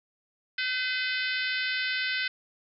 harmonic tone, 509 Hz, C5, 48 cents flat, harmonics 3 / 4 / 5 / 6 / 7 / 8 / 9 / 10, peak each -31 / -33 / -35 / -37 / -38 / -39 / -40 / -41 dBFS, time 0.58-2.28 s, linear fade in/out 5 ms, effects none

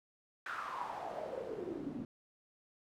pink noise with band-pass filter sweep, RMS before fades -42 dBFS, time 0.46-2.05 s, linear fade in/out 2 ms, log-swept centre 1500 to 230 Hz, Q 5.7, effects none

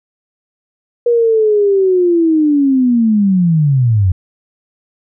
sine linear sweep, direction down, 481.1 to 87.3 Hz, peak -8 dBFS, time 1.06-4.12 s, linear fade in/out 5 ms, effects none

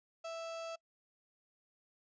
35% pulse tone, 659.3 Hz, E5, in tune, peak -39 dBFS, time 0.24-0.76 s, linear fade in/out 10 ms, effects noise-tail reverb RT60 0.1 s tail -26 dB re dry + resampled to 16000 Hz

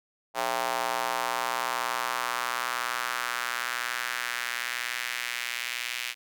square tone with high-pass filter sweep, 60.5 Hz, B1, 35 cents flat, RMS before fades -31 dBFS, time 0.34-6.15 s, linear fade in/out 50 ms, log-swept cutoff 750 to 2400 Hz, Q 2, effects none

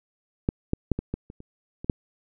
clicks, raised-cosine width 3 ms, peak -9 / -10 / -8 / -15 / -15 / -28 / -30 / -23 / -6 dBFS, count 9, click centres 0.489 / 0.734 / 0.917 / 0.99 / 1.14 / 1.301 / 1.404 / 1.845 / 1.898 s, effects none

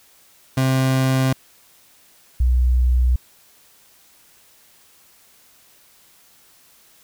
30% pulse / sine tone pair in turn, 131.6 / 61.99 Hz, C3 / B1, +10 / +7 cents, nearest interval octave + minor second, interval 1303 cents, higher first, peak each -13 dBFS, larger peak neither, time 0.57-1.33 / 2.4-3.16 s, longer neither, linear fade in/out 5 ms, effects white hiss -53 dBFS RMS until 7.03 s

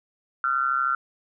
sine tone with amplitude modulation, 1369 Hz, F6, 35 cents flat, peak -17 dBFS, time 0.44-0.95 s, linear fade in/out 2 ms, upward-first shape sine, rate 133 Hz, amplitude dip 85%, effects none

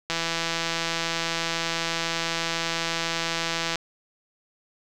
click train, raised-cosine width 0.2 ms, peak -9 dBFS, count 608, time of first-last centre 0.1-3.757 s, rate 166 Hz, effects none

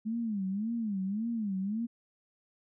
sine tone with vibrato, 210.5 Hz, G#3, 24 cents sharp, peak -30 dBFS, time 0.05-1.87 s, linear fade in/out 20 ms, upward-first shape sine, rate 1.8 Hz, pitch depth 190 cents each way, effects none

